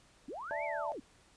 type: linear two-way sweep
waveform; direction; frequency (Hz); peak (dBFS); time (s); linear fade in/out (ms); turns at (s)
sine; up then down; 220.3 to 2349 to 220.3; -40; 0.28-1; 5; 0.64
type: chord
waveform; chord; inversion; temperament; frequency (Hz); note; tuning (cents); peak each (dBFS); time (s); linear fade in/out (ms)
sine; D suspended second; none; just; 587.3 / 660.7 / 881; D5 / E5 / A5; 0 / +4 / +2; -39; 0.51-0.92; 0
effects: pink hiss -64 dBFS RMS until 1.36 s + resampled to 22050 Hz